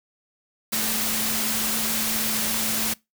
sine tone in noise, 220 Hz, A3, in tune, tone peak -33 dBFS, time 0.72-2.94 s, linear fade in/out 10 ms, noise white, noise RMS -25 dBFS, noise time 0.72-2.94 s, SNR -11 dB, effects noise-tail reverb RT60 0.2 s tail -23 dB re dry

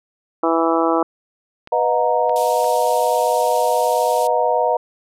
harmonic tone, 164.81 Hz, E3, in tune, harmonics 2 / 3 / 4 / 5 / 6 / 7 / 8, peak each -19 / -21 / -22 / -23 / -24 / -24 / -25 dBFS, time 0.43-1.03 s, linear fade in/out 5 ms
clicks, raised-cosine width 0.3 ms, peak -21 dBFS, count 3, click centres 1.674 / 2.295 / 2.644 s
sine chord, B major seventh, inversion none, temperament equal with one note detuned, 493.9 / 622.3 / 721 / 932.3 Hz, B4 / D#5 / F#5 / A#5, 0 / 0 / -45 / 0 cents, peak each -20 dBFS, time 1.72-4.77 s, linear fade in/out 5 ms
white band-pass noise, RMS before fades -34 dBFS, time 2.36-4.27 s, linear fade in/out 0 ms, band 2600 to 13000 Hz, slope 48 dB/octave
effects none

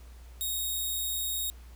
5% pulse tone, 3755 Hz, A#7, 12 cents sharp, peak -22 dBFS, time 0.41-1.5 s, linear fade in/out 0 ms, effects added 60 Hz sine -46 dBFS peak until 1.75 s + pink hiss -59 dBFS RMS until 1.75 s

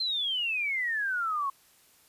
sine exponential sweep, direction down, 4186 to 1075 Hz, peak -27 dBFS, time 0-1.5 s, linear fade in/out 5 ms, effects white hiss -61 dBFS RMS until 2.08 s + resampled to 32000 Hz

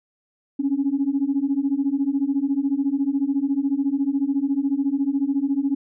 sine beating tone pair, 269.6 / 283.6 Hz, C#4 / C#4, -48 / +40 cents, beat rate 14 Hz, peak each -22 / -21 dBFS, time 0.59-5.75 s, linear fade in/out 10 ms, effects tanh soft clip ceiling -12 dBFS

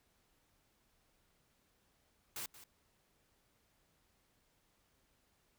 white noise with echo, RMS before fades -43 dBFS, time 2.36-2.46 s, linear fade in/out 2 ms, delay 180 ms, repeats 1, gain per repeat -14 dB, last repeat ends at 2.64 s, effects pink hiss -75 dBFS RMS until 5.58 s

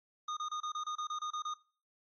square tone bursts, 1229 Hz, D#6, 22 cents flat, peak -36 dBFS, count 11, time 0.28-1.539 s, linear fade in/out 5 ms, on 89 ms, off 28 ms, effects noise-tail reverb RT60 0.4 s tail -20 dB re dry + MP3 32 kbps

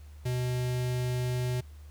square tone with notch filter, 125 Hz, B2, 21 cents sharp, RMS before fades -30 dBFS, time 0.25-1.61 s, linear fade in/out 10 ms, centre 1200 Hz, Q 1.7, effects added 74 Hz sine -45 dBFS peak until 1.9 s + pink hiss -62 dBFS RMS until 1.9 s

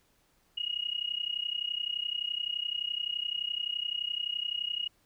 sine tone with amplitude modulation, 2882 Hz, F#7, 46 cents flat, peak -27 dBFS, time 0.57-4.88 s, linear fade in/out 10 ms, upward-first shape sine, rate 31.7 Hz, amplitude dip 90%, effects pink hiss -69 dBFS RMS until 5.05 s

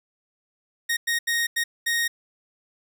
sawtooth tone bursts at uneven times, 1864.7 Hz, A#6, in tune, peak -18 dBFS, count 5, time 0.89-0.97 / 1.07-1.19 / 1.27-1.47 / 1.56-1.64 / 1.86-2.08 s, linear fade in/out 10 ms, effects none

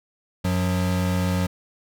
square tone pair together, 92.5 / 180.88 Hz, F#2 / F#3, 0 / -39 cents, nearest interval octave, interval 1161 cents, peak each -24 dBFS, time 0.44-1.47 s, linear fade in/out 10 ms, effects none

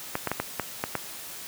clicks, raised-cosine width 0.5 ms, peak -11 dBFS, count 7, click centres 0.154 / 0.273 / 0.316 / 0.4 / 0.597 / 0.839 / 0.953 s, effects white hiss -40 dBFS RMS until 1.47 s + high-pass 80 Hz 12 dB/octave

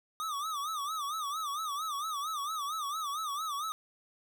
square tone with vibrato, 1208 Hz, D6, 48 cents sharp, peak -34 dBFS, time 0.2-3.72 s, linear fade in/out 0 ms, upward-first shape sine, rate 4.4 Hz, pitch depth 140 cents each way, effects none

